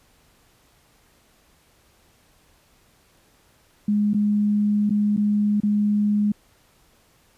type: tone with dropouts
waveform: sine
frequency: 207.7 Hz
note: G#3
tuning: in tune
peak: -17 dBFS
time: 3.88-6.32 s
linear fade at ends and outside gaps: 5 ms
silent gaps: 4.135-4.144 / 4.896-4.905 / 5.166-5.175 / 5.603-5.633 s
effects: pink hiss -59 dBFS RMS until 7.37 s + resampled to 32000 Hz